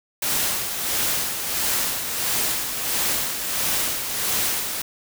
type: noise with tremolo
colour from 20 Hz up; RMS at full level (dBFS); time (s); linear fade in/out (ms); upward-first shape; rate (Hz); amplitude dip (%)
white; -22; 0.22-4.82; 5; sine; 1.5; 50
effects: none